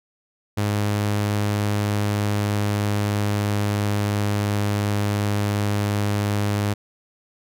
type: tone with pitch glide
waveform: sawtooth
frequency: 103.5 to 102.79 Hz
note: G#2 to G#2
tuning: -5 to -17 cents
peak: -16 dBFS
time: 0.57-6.74 s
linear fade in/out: 10 ms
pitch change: -12 cents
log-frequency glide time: 1.22-4.59 s
effects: none